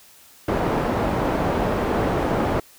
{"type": "low-pass noise", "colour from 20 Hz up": "white", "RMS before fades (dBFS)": -22, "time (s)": [0.48, 2.6], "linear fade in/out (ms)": 5, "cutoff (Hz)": 690, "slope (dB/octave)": 12, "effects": ["white hiss -50 dBFS RMS until 2.78 s"]}